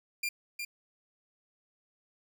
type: tone with echo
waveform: sawtooth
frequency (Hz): 2392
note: D7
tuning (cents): +31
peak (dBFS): -27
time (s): 0.23-0.29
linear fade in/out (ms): 5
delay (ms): 360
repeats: 1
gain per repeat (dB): -5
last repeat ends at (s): 0.65
effects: none